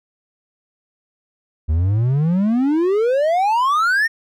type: exponential sweep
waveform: triangle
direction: up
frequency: 74 to 1871 Hz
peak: -12 dBFS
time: 1.68-4.08 s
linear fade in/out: 20 ms
effects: none